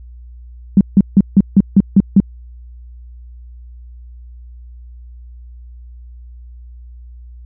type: tone bursts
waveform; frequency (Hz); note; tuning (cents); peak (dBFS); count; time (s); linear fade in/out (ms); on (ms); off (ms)
sine; 196; G3; 0; -3; 8; 0.77-2.202; 2; 39; 160
effects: added 60 Hz sine -33 dBFS peak until 7.45 s